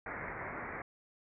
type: low-pass noise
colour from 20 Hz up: white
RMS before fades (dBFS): -42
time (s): 0.06-0.82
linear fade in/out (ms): 2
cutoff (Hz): 2200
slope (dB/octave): 96
effects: none